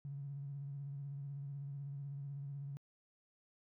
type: tone with vibrato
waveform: triangle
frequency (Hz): 140.3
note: C#3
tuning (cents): +21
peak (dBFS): -38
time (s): 0.05-2.77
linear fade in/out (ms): 0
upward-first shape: sine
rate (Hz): 16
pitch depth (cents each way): 43
effects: tanh soft clip ceiling -40 dBFS